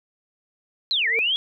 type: linear two-way sweep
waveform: sine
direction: down then up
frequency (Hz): 4186 to 1760 to 3384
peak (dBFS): -19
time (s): 0.91-1.36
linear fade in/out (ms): 0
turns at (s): 1.08
type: tone with exponential growth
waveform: sine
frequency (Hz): 453.4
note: A#4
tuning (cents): -48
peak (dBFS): -23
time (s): 0.98-1.19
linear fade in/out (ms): 0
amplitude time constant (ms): 44
effects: none